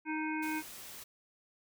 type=harmonic tone; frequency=311.1 Hz; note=D#4; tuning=in tune; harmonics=1 / 3 / 5 / 7 / 8; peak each=-35 / -40 / -42 / -43 / -44 dBFS; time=0.05-0.63 s; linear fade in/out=50 ms
type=noise; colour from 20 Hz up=white; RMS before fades=-48 dBFS; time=0.42-1.04 s; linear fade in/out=10 ms
effects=none